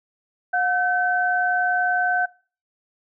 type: tone pair together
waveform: sine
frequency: 721.6 / 1531 Hz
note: F#5 / G6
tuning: -44 / -41 cents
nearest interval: octave + minor second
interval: 1303 cents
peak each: -21 dBFS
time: 0.53-2.26 s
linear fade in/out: 10 ms
effects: noise-tail reverb RT60 0.4 s tail -23 dB re dry